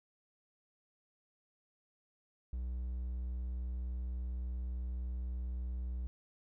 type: tone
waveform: triangle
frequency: 61.74 Hz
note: B1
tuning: in tune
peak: -34 dBFS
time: 2.53-6.07 s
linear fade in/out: 0 ms
effects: none